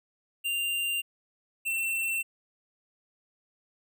square tone pair in turn, 2786 / 2696 Hz, F7 / E7, -5 / +38 cents, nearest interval minor second, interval 57 cents, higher first, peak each -28 dBFS, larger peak neither, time 0.44-1.02 / 1.65-2.23 s, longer neither, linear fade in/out 20 ms, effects none

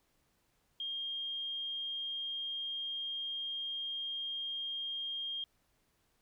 sine tone, 3220 Hz, G7, 46 cents sharp, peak -36 dBFS, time 0.8-5.44 s, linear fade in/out 2 ms, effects pink hiss -75 dBFS RMS until 6.21 s

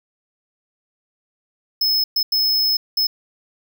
square tone bursts at uneven times, 5190 Hz, E8, 28 cents flat, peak -16 dBFS, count 4, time 1.81-2.04 / 2.16-2.23 / 2.32-2.77 / 2.97-3.07 s, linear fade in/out 5 ms, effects none

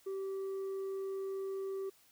sine tone with tanh clipping, 387.3 Hz, G4, 21 cents flat, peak -37 dBFS, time 0.06-1.9 s, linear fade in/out 10 ms, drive 3 dB, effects white hiss -66 dBFS RMS until 2.11 s

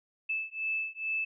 sine beating tone pair, 2623 / 2625.3 Hz, E7 / E7, -9 / -8 cents, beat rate 2.3 Hz, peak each -34 / -34 dBFS, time 0.29-1.25 s, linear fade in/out 10 ms, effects none

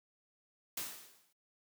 white noise with exponential decay, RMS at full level -37 dBFS, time 0.77-1.33 s, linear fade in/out 5 ms, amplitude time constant 120 ms, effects noise-tail reverb RT60 0.1 s tail -22 dB re dry + high-pass 150 Hz 12 dB/octave

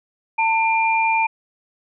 sine tone pair together, 895.2 / 2390 Hz, A5 / D7, +30 / +30 cents, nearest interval octave + perfect fourth, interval 1700 cents, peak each -17 / -20 dBFS, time 0.38-1.27 s, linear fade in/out 10 ms, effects none

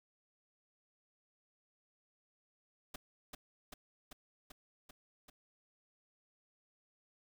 pink noise with echo, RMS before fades -45 dBFS, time 2.94-2.96 s, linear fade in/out 5 ms, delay 390 ms, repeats 6, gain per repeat -2 dB, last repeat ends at 5.3 s, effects none

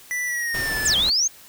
square tone with pitch glide, 1975.5 to 1739.8 Hz, B6 to A6, 0 to -20 cents, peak -24 dBFS, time 0.11-0.94 s, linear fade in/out 0 ms, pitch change -220 cents, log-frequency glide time 0.25-0.79 s
pink noise, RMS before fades -31 dBFS, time 0.54-1.1 s, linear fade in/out 5 ms
sine exponential two-way sweep, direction down then up, 8600 to 3093 to 6640 Hz, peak -17 dBFS, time 0.85-1.28 s, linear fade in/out 10 ms, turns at 0.96 s
effects white hiss -47 dBFS RMS until 1.48 s

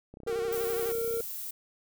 click train, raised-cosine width 2 ms, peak -33 dBFS, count 35, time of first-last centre 0.14-1.203 s, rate 32 Hz
triangle tone, 460 Hz, A#4, 23 cents flat, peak -27 dBFS, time 0.27-1.21 s, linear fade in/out 2 ms
sawtooth tone with vibrato, 381.3 Hz, G4, 48 cents flat, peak -33 dBFS, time 0.27-0.92 s, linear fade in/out 5 ms, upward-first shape sine, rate 12 Hz, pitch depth 92 cents each way
violet noise, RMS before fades -38 dBFS, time 0.52-1.51 s, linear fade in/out 5 ms
effects none

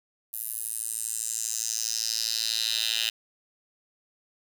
10% pulse tone with high-pass filter sweep, 112.4 Hz, A2, 37 cents sharp, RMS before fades -30 dBFS, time 0.33-3.1 s, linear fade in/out 10 ms, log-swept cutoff 12000 to 3200 Hz, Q 3.5, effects none

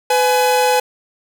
45% pulse tone pair together, 501.1 / 842 Hz, B4 / G#5, +25 / +24 cents, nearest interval major sixth, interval 899 cents, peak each -15 dBFS, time 0.1-0.8 s, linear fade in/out 5 ms, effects none

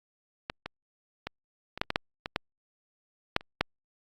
clicks, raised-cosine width 0.3 ms, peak -15 / -19 / -17 / -21 / -9 / -12 / -8 / -17 / -10 / -6 / -30 / -7 dBFS, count 12, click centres 0.499 / 0.66 / 1.27 / 1.776 / 1.815 / 1.904 / 1.959 / 2.259 / 2.361 / 3.364 / 3.409 / 3.61 s, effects Opus 48 kbps

